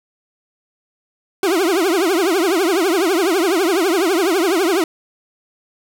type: tone with vibrato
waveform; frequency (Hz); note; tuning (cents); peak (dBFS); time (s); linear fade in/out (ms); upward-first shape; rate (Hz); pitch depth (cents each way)
40% pulse; 357.7; F4; +41; -13; 1.43-4.84; 2; triangle; 12; 260
effects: 9-bit